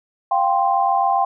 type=chord; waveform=sine; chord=F suspended second; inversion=none; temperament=just; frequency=698.5 / 785.8 / 1047.7 Hz; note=F5 / G5 / C6; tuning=0 / +4 / +2 cents; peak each=-21 / -17 / -21 dBFS; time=0.31-1.25 s; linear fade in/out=5 ms; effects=none